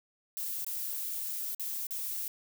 violet noise with dropouts, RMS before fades -36 dBFS, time 0.37-2.28 s, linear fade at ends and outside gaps 1 ms, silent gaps 0.646-0.665 / 1.548-1.596 / 1.868-1.908 s, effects none

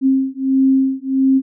sine beating tone pair, 265.7 / 267.2 Hz, C4 / C4, +27 / +36 cents, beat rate 1.5 Hz, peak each -15 dBFS, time 0.01-1.42 s, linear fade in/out 50 ms, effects none

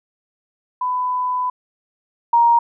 sine tone pair in turn, 1000 / 938.7 Hz, B5 / A#5, +21 / +12 cents, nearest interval minor second, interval 109 cents, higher first, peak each -18 / -10 dBFS, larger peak second, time 0.81-1.5 / 2.33-2.59 s, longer first, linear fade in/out 5 ms, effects none

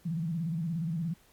sine tone with vibrato, 164.81 Hz, E3, in tune, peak -29 dBFS, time 0.05-1.14 s, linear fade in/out 10 ms, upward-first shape square, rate 17 Hz, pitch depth 100 cents each way, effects pink hiss -62 dBFS RMS until 1.32 s + MP3 96 kbps

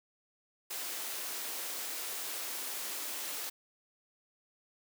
white high-pass noise, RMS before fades -39 dBFS, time 0.7-3.5 s, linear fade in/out 10 ms, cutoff 270 Hz, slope 24 dB/octave, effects none

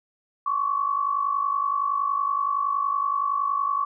sine tone pair together, 1085.3 / 1136 Hz, C#6 / C#6, -37 / +42 cents, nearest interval minor second, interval 79 cents, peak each -27 / -23 dBFS, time 0.46-3.85 s, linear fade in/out 5 ms, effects none

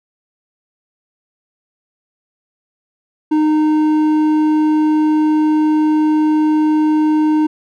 sine tone with hard clipping, 307.6 Hz, D#4, 20 cents flat, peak -12 dBFS, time 3.31-7.47 s, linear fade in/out 10 ms, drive 6 dB, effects none

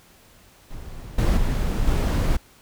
brown noise with level steps, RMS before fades -36 / -18 / -22 / -19 dBFS, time 0.7-2.37 s, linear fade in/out 10 ms, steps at 1.18 / 1.37 / 1.87 s, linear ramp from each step 5 ms, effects pink hiss -53 dBFS RMS until 2.61 s

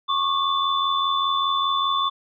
sine tone cluster, 1098 / 1183 / 3508 Hz, C#6 / D6 / A7, -17 / +12 / -6 cents, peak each -21 / -29 / -25 dBFS, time 0.08-2.1 s, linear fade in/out 20 ms, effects none

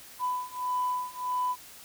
sine beating tone pair, 997 / 998.6 Hz, B5 / B5, +16 / +19 cents, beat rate 1.6 Hz, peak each -31 / -30 dBFS, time 0.19-1.56 s, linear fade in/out 50 ms, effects tanh soft clip ceiling -21 dBFS + white hiss -49 dBFS RMS until 1.84 s

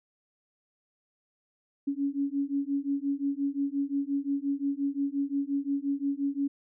sine beating tone pair, 277.2 / 282.9 Hz, C#4 / C#4, 0 / +35 cents, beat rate 5.7 Hz, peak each -30 / -30 dBFS, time 1.87-6.48 s, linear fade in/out 10 ms, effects none

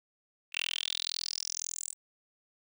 10% pulse tone with high-pass filter sweep, 41.91 Hz, E1, 29 cents sharp, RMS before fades -36 dBFS, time 0.52-1.95 s, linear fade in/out 50 ms, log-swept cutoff 2600 to 8200 Hz, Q 6.6, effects none

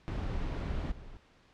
brown noise with level steps, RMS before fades -34 / -48 dBFS, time 0.08-1.17 s, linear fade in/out 0 ms, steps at 0.91 s, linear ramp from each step 10 ms, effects pink hiss -63 dBFS RMS until 1.53 s + low-pass 4000 Hz 12 dB/octave

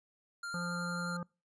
square tone with vibrato, 1394 Hz, F6, 4 cents flat, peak -39 dBFS, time 0.43-1.17 s, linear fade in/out 5 ms, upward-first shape sine, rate 11 Hz, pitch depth 8 cents each way
harmonic tone, 174.61 Hz, F3, in tune, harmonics 1 / 3 / 5 / 7 / 9, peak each -37 / -46 / -51 / -45 / -57 dBFS, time 0.54-1.23 s, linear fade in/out 2 ms
effects noise-tail reverb RT60 0.3 s tail -26 dB re dry + resampled to 22050 Hz

